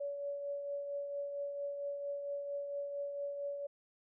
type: tone with tremolo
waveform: sine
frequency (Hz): 568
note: C#5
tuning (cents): +42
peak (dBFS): -35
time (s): 0-3.67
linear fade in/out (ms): 10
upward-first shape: triangle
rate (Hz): 4.4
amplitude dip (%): 45
effects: none